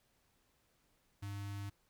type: tone with notch filter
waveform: square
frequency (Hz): 100.6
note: G2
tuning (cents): +45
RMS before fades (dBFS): -43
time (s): 1.22-1.7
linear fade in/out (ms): 10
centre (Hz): 520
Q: 1.1
effects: pink hiss -75 dBFS RMS until 1.89 s